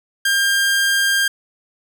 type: tone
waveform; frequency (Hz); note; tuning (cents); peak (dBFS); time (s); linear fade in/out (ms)
sawtooth; 1601; G6; +36; -11; 0.25-1.28; 5
effects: none